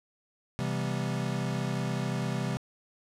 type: chord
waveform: square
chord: C major seventh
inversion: none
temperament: equal with one note detuned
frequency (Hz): 130.81 / 164.81 / 196 / 245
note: C3 / E3 / G3 / B3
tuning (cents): 0 / 0 / 0 / -14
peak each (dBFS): -33 / -36 / -36 / -39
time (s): 0.59-2.57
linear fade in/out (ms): 0
effects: low-pass 9000 Hz 12 dB/octave